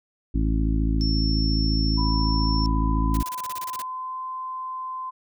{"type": "harmonic tone", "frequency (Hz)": 54.4, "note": "A1", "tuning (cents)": -19, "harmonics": [1, 2, 3, 4, 5, 6], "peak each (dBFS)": [-21, -30, -30, -32, -28, -34], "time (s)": [0.34, 3.23], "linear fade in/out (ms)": 10}
{"type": "tone", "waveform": "sine", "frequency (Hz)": 5400, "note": "E8", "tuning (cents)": 41, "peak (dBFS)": -28, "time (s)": [1.01, 2.66], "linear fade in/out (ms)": 0}
{"type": "tone with pitch glide", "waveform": "sine", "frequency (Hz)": [987.8, 1032.1], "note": ["B5", "C6"], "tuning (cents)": [0, -24], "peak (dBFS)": -29, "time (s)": [1.97, 5.11], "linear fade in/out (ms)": 20, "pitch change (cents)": 76, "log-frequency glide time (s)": [2.32, 4.21]}
{"type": "noise bursts", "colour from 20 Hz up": "white", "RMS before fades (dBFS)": -36, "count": 12, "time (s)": [3.14, 3.82], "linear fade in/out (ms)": 2, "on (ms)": 31, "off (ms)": 28}
{"effects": []}